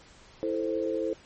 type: chord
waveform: sine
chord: A minor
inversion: second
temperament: equal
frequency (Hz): 329.6 / 440 / 523.3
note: E4 / A4 / C5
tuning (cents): 0 / 0 / 0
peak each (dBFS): -31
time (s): 0.43-1.13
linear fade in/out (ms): 0
effects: pink hiss -54 dBFS RMS until 1.25 s + MP3 32 kbps